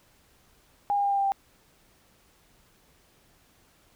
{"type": "tone with pitch steps", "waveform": "sine", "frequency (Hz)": [812, 806.9, 801.7, 796.7, 791.6, 786.6], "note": ["G#5", "G5", "G5", "G5", "G5", "G5"], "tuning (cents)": [-39, 50, 39, 28, 17, 6], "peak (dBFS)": -22, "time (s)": [0.9, 1.32], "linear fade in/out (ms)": 0, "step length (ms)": 70, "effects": ["pink hiss -62 dBFS RMS until 3.95 s"]}